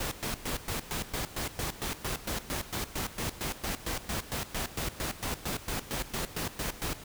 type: noise with tremolo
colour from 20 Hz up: pink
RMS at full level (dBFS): -33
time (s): 0-7.04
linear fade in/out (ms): 5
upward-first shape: square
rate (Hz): 4.4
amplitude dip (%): 80
effects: none